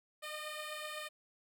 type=beating tone pair; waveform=10% pulse; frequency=607 / 614.9 Hz; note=D#5 / D#5; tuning=-43 / -21 cents; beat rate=7.9 Hz; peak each=-34 / -39 dBFS; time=0.22-1.09 s; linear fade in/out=20 ms; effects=none